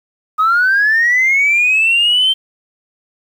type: linear sweep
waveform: sine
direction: up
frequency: 1241 to 3136 Hz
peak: -8 dBFS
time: 0.38-2.34 s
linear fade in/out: 20 ms
effects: tanh soft clip ceiling -6 dBFS + 7-bit